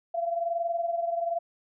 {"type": "tone pair together", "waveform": "sine", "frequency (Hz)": [677.4, 698.5], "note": ["E5", "F5"], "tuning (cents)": [47, 0], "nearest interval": "minor second", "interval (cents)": 53, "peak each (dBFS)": [-27, -33], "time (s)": [0.14, 1.39], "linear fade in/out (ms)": 10, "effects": []}